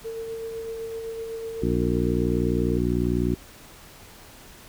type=tone with tremolo; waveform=sine; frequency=452.9 Hz; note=A#4; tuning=50 cents flat; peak=-29 dBFS; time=0.04-2.79 s; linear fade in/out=20 ms; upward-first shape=sine; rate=7.9 Hz; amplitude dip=30%
type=harmonic tone; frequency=60 Hz; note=B1; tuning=49 cents flat; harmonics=1 / 2 / 3 / 4 / 5 / 6; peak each=-28 / -28 / -28 / -28 / -28 / -28 dBFS; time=1.62-3.35 s; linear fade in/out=5 ms
effects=pink hiss -47 dBFS RMS until 4.68 s